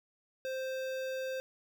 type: tone with notch filter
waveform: square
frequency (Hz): 523.3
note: C5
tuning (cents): 0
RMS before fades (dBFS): -37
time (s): 0.45-1.4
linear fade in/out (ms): 0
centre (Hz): 9400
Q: 0.88
effects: none